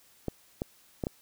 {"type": "clicks", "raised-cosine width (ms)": 2, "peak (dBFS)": -17, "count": 4, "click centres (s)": [0.283, 0.619, 1.038, 1.069], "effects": ["white hiss -61 dBFS RMS until 1.21 s"]}